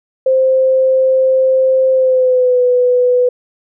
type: tone with pitch glide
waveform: sine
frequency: 523.3 to 496.2 Hz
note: C5 to B4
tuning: 0 to +8 cents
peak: -8 dBFS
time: 0.26-3.29 s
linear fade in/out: 5 ms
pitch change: -92 cents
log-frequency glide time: 1.92-2.62 s
effects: none